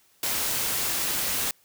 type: noise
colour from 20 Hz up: white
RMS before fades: -27 dBFS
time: 0.23-1.51 s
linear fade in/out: 2 ms
effects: white hiss -62 dBFS RMS until 1.64 s